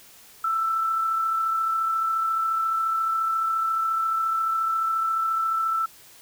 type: tone with amplitude modulation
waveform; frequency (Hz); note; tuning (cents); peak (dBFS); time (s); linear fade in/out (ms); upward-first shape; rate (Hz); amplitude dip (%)
sine; 1327; E6; +11; -20; 0.44-5.86; 5; sine; 34.3; 30
effects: white hiss -50 dBFS RMS until 6.21 s